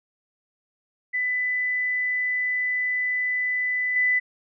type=tone with level steps; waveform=sine; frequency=1997 Hz; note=B6; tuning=19 cents sharp; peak=-22 / -18 dBFS; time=1.13-4.2 s; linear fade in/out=20 ms; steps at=3.96 s; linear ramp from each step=2 ms; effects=none